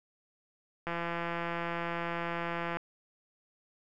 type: click train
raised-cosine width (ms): 0.5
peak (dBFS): -20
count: 324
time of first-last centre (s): 0.87-2.77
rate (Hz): 170
effects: none